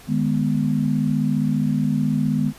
sine chord, G# minor, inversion second, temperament equal with one note detuned, 152.19 / 207.7 / 246.9 Hz, D#3 / G#3 / B3, -38 / 0 / 0 cents, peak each -22 dBFS, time 0.07-2.53 s, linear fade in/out 50 ms, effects pink hiss -45 dBFS RMS until 2.58 s + resampled to 32000 Hz

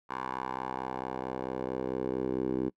10% pulse tone with band-pass filter sweep, 64.5 Hz, C2, 24 cents flat, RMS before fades -34 dBFS, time 0.09-2.7 s, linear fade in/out 20 ms, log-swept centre 1100 to 340 Hz, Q 2.4, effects noise-tail reverb RT60 0.1 s tail -24 dB re dry

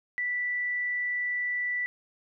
sine tone, 1969 Hz, B6, 6 cents flat, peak -27 dBFS, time 0.18-1.86 s, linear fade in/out 0 ms, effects none

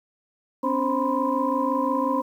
sine tone cluster, 258.8 / 284.5 / 526 / 979 / 1035 Hz, C4 / C#4 / C5 / B5 / C6, -19 / +45 / +9 / -15 / -19 cents, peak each -27 dBFS, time 0.63-2.22 s, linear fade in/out 10 ms, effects tanh soft clip ceiling -9 dBFS + 9-bit

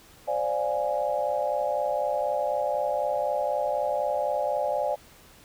sine chord, D half-diminished seventh, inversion third, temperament equal, 523.3 / 587.3 / 698.5 / 830.6 Hz, C5 / D5 / F5 / Ab5, 0 / 0 / 0 / 0 cents, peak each -31 / -27 / -32 / -30 dBFS, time 0.27-4.96 s, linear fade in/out 20 ms, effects pink hiss -53 dBFS RMS until 5.44 s

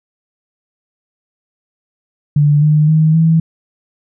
sine tone with pitch steps, 146.83 / 151.83 / 157.01 / 162.35 Hz, D3 / D#3 / D#3 / E3, 0 / -42 / +16 / -26 cents, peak -7 dBFS, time 2.36-3.4 s, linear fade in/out 5 ms, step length 260 ms, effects none

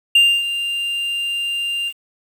triangle tone with ADSR envelope, 2794 Hz, F7, in tune, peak -6 dBFS, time 0.15-1.93 s, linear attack 5 ms, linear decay 270 ms, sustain -12 dB, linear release 57 ms, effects 7-bit

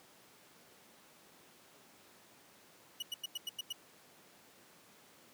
40% pulse tone bursts, 2927 Hz, F#7, 19 cents flat, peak -36 dBFS, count 7, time 3-3.727 s, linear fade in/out 5 ms, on 25 ms, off 92 ms, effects pink hiss -61 dBFS RMS until 5.33 s + high-pass 200 Hz 12 dB/octave

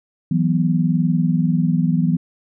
sine chord, E suspended second, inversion none, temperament equal, 164.81 / 185 / 246.9 Hz, E3 / F#3 / B3, 0 / 0 / 0 cents, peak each -17 / -20 / -21 dBFS, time 0.31-2.17 s, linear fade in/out 5 ms, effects none

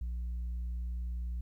sine tone, 59.7 Hz, A#1, 42 cents sharp, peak -31 dBFS, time 0.01-1.41 s, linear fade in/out 5 ms, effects tanh soft clip ceiling -33 dBFS + 12-bit

